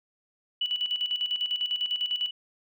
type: tone with tremolo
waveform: sine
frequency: 2956 Hz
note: F#7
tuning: 2 cents flat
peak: -24 dBFS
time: 0.61-2.31 s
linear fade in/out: 5 ms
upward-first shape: square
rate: 10 Hz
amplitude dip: 65%
effects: none